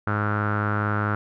sawtooth tone with low-pass filter, 104.6 Hz, G#2, 13 cents sharp, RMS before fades -24 dBFS, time 0.07-1.15 s, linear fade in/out 0 ms, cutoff 1400 Hz, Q 7.3, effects none

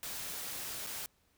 white noise with dropouts, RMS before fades -41 dBFS, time 0.03-1.06 s, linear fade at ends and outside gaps 0 ms, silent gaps 0.865-0.87 s, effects pink hiss -72 dBFS RMS until 1.37 s

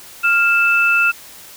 sine tone pair together, 1396.9 / 2637 Hz, F6 / E7, 0 / 0 cents, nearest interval major seventh, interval 1100 cents, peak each -14 dBFS, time 0.23-1.12 s, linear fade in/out 20 ms, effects white hiss -39 dBFS RMS until 1.56 s

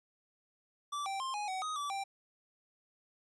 square tone with pitch steps, 1163 / 781 / 1055 / 831 / 754 / 1252 / 1156 / 786 Hz, D6 / G5 / C6 / G#5 / F#5 / D#6 / D6 / G5, -17 / -7 / +14 / +1 / +32 / +10 / -28 / +4 cents, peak -36 dBFS, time 0.92-2.04 s, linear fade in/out 10 ms, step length 140 ms, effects resampled to 22050 Hz

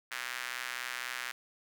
square tone with high-pass filter, 62 Hz, B1, 7 cents sharp, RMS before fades -39 dBFS, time 0.11-1.32 s, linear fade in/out 10 ms, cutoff 1700 Hz, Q 1.9, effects none

